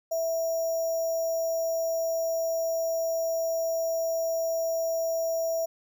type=tone with sample-and-hold; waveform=sine; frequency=657 Hz; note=E5; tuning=6 cents flat; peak=-25 dBFS; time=0.11-5.66 s; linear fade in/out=10 ms; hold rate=6300 Hz; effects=none